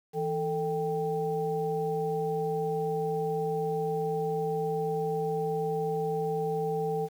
sine tone cluster, 162.7 / 444 / 785 Hz, E3 / A4 / G5, -22 / +16 / +2 cents, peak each -34 / -29 / -34 dBFS, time 0.13-7.09 s, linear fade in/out 50 ms, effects 9-bit

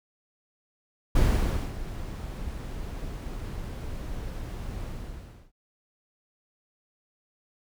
brown noise with ADSR envelope, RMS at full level -20 dBFS, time 1.15-5.52 s, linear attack 7 ms, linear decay 570 ms, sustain -15 dB, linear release 660 ms, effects none

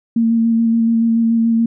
sine tone with vibrato, 228.7 Hz, A#3, 33 cents flat, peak -11 dBFS, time 0.16-1.66 s, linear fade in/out 5 ms, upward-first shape square, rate 7 Hz, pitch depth 13 cents each way, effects none

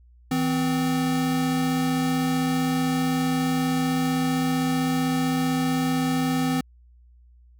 square tone pair together, 161.48 / 257.3 Hz, E3 / C4, -35 / -29 cents, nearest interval minor sixth, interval 806 cents, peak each -28 / -23 dBFS, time 0.31-6.61 s, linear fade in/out 5 ms, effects added 60 Hz sine -50 dBFS peak until 7.59 s

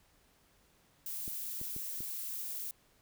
violet noise, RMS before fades -40 dBFS, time 1.06-2.71 s, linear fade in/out 2 ms
clicks, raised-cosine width 3 ms, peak -33 dBFS, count 4, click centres 1.279 / 1.614 / 1.764 / 2.006 s
effects pink hiss -68 dBFS RMS until 3.01 s

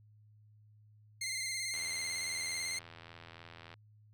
15% pulse tone with vibrato, 2093 Hz, C7, in tune, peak -29 dBFS, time 1.21-2.79 s, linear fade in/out 5 ms, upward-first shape square, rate 18 Hz, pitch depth 30 cents each way
click train, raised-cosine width 0.3 ms, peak -34 dBFS, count 168, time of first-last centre 1.74-3.74 s, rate 83.5 Hz
effects added 106 Hz sine -59 dBFS peak until 4.13 s

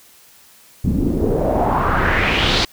pink noise with low-pass filter sweep, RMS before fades -17 dBFS, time 0.84-2.65 s, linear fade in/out 5 ms, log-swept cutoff 200 to 4600 Hz, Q 3, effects white hiss -48 dBFS RMS until 2.72 s

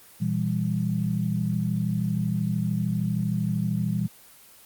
sine chord, E diminished, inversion second, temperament just, 118.67 / 164.81 / 197.78 Hz, Bb2 / E3 / G3, +31 / 0 / +16 cents, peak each -28 / -27 / -27 dBFS, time 0.2-4.08 s, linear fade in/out 20 ms, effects white hiss -51 dBFS RMS until 4.65 s + Opus 24 kbps

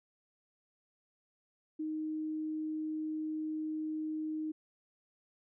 sine tone, 311.1 Hz, D#4, in tune, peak -34 dBFS, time 1.79-4.52 s, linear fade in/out 10 ms, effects none

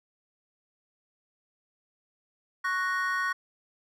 triangle chord, F# major, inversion second, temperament equal, 1108.7 / 1480 / 1864.7 Hz, C#6 / F#6 / A#6, 0 / 0 / 0 cents, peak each -29 dBFS, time 2.64-3.33 s, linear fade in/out 10 ms, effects none

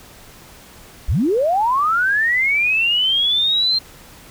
sine linear sweep, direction up, 34.65 to 4186 Hz, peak -14 dBFS, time 1.08-3.79 s, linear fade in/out 10 ms, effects pink hiss -43 dBFS RMS until 4.3 s

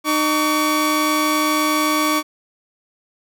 sawtooth tone pair together, 305.2 / 1133 Hz, D#4 / C#6, -33 / +37 cents, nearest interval octave + major seventh, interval 2270 cents, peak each -15 dBFS, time 0.04-2.23 s, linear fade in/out 50 ms, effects none

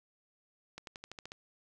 accelerating click train, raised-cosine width 0.2 ms, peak -27 dBFS, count 8, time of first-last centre 0.78-1.319 s, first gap 92 ms, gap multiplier 0.94, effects none

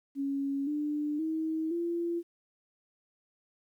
sine tone with pitch steps, 277.2 / 297.1 / 318.4 / 341.3 Hz, C#4 / D4 / D#4 / F4, 0 / +20 / +40 / -40 cents, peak -29 dBFS, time 0.15-2.23 s, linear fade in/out 50 ms, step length 520 ms, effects 11-bit

